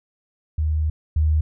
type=tone pair in turn; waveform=sine; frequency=77.3 / 77.3 Hz; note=D#2 / D#2; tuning=-11 / -11 cents; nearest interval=unison; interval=0 cents; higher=neither; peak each=-18 / -15 dBFS; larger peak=second; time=0.58-0.9 / 1.16-1.41 s; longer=first; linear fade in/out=5 ms; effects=none